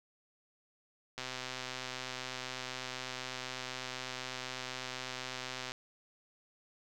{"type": "click train", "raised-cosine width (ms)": 0.2, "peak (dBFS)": -22, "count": 582, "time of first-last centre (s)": [1.18, 5.719], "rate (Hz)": 128, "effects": []}